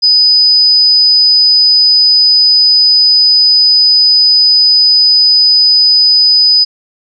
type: tone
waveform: sine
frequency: 4990 Hz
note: D#8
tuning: 4 cents sharp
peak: -4 dBFS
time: 0.02-6.65 s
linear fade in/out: 20 ms
effects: none